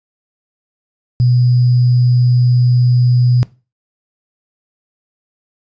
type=tone with sample-and-hold; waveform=sine; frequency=123.47 Hz; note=B2; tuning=in tune; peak=-8 dBFS; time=1.2-3.43 s; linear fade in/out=0 ms; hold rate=4900 Hz; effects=noise-tail reverb RT60 0.3 s tail -19 dB re dry + resampled to 16000 Hz